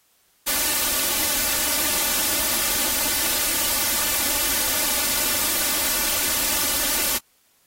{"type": "noise with comb filter", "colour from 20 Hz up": "white", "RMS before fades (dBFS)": -22, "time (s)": [0.46, 7.19], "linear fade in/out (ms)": 20, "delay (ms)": 3.4, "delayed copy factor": 0.9, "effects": ["white hiss -62 dBFS RMS until 7.66 s", "AAC 48 kbps"]}